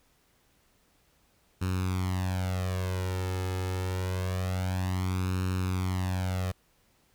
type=tone with flanger; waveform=sawtooth; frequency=92.5 Hz; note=F#2; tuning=in tune; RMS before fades=-30 dBFS; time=1.61-6.52 s; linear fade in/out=10 ms; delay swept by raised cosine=0.74 to 2.34 ms; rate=0.26 Hz; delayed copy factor=+0.8; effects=pink hiss -67 dBFS RMS until 7.14 s